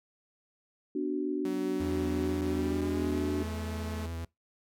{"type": "chord", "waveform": "sine", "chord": "B minor", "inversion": "none", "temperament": "equal with one note detuned", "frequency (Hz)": [246.9, 293.7, 372.8], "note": ["B3", "D4", "F#4"], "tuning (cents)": [0, 0, 13], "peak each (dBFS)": [-37, -31, -33], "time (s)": [0.95, 3.43], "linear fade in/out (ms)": 5}
{"type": "tone with pitch glide", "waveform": "sawtooth", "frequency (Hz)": [188.2, 216.2], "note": ["F#3", "A3"], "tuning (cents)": [30, -30], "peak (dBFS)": -34, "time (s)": [1.45, 4.06], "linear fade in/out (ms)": 2, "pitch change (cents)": 240, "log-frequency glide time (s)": [2.45, 3.24]}
{"type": "tone with vibrato", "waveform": "45% pulse", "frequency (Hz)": 83, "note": "E2", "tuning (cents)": 12, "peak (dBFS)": -35, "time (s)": [1.8, 4.25], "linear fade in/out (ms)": 5, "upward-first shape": "sine", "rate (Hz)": 9.6, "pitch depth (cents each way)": 19}
{"effects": ["noise-tail reverb RT60 0.2 s tail -24 dB re dry"]}